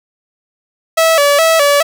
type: tone with vibrato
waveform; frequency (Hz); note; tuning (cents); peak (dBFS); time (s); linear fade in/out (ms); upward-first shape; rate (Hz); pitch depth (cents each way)
sawtooth; 611; D#5; -32; -4; 0.97-1.83; 10; square; 2.4; 110
effects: none